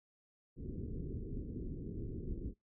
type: low-pass noise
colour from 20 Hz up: pink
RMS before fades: -42 dBFS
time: 0.56-2.54 s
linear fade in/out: 50 ms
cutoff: 410 Hz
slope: 48 dB/octave
effects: noise-tail reverb RT60 0.2 s tail -26 dB re dry